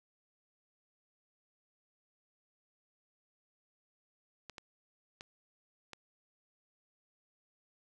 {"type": "clicks", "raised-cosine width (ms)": 0.2, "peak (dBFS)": -28, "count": 4, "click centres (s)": [4.497, 4.582, 5.209, 5.933], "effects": []}